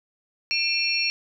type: tone cluster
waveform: sine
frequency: 2386 / 2669 / 4360 / 5550 Hz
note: D7 / E7 / C#8 / F8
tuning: +27 / +21 / -29 / -12 cents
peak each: -27 dBFS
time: 0.51-1.1 s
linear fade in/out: 0 ms
effects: none